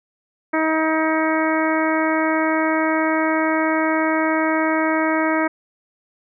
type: harmonic tone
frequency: 316.9 Hz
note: D#4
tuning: 32 cents sharp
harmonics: 1 / 2 / 3 / 4 / 5 / 6 / 7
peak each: -20 / -23 / -25 / -26 / -27 / -28 / -28 dBFS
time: 0.53-5.48 s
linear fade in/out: 10 ms
effects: none